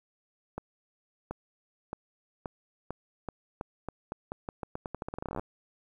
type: accelerating click train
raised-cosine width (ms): 1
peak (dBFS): -21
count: 29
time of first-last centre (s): 0.58-5.395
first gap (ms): 730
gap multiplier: 0.85
effects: 10-bit